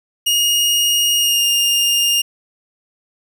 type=tone with pitch glide; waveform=sawtooth; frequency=2862 to 2819 Hz; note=F7 to F7; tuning=+42 to +16 cents; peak=-10 dBFS; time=0.26-2.22 s; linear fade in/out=10 ms; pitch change=-26 cents; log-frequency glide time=1.17-1.45 s; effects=none